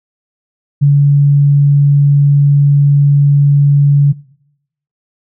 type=tone; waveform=sine; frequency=142.7 Hz; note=D3; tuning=49 cents flat; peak=-4 dBFS; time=0.81-4.13 s; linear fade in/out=20 ms; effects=noise-tail reverb RT60 0.8 s tail -22 dB re dry